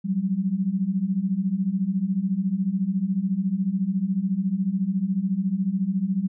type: beating tone pair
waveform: sine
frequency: 181.4 / 195.4 Hz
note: F#3 / G3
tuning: -34 / -5 cents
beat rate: 14 Hz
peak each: -26 / -23 dBFS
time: 0.04-6.28 s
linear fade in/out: 20 ms
effects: none